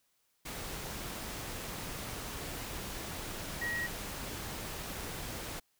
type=tone in noise; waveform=sine; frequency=1901 Hz; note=A#6; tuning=33 cents sharp; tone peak=-33 dBFS; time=3.61-3.87 s; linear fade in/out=10 ms; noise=pink; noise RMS=-41 dBFS; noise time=0.45-5.6 s; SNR=+5 dB; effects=white hiss -75 dBFS RMS until 5.79 s